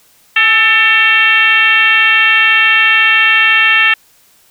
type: tone with frequency modulation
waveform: sine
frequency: 2243 Hz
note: C#7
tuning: 20 cents sharp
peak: -6 dBFS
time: 0.36-3.94 s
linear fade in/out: 5 ms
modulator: 464 Hz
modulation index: 1.7
effects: white hiss -49 dBFS RMS until 4.5 s